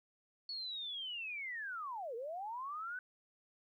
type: linear two-way sweep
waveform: sine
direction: down then up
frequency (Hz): 4435 to 440 to 1522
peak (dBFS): -40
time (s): 0.49-2.99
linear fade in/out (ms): 2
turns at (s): 2.15
effects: 13-bit